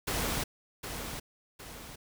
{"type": "noise with echo", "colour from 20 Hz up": "pink", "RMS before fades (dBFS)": -32, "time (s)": [0.07, 0.44], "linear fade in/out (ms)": 10, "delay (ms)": 760, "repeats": 2, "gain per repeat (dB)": -7, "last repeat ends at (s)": 1.96, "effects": []}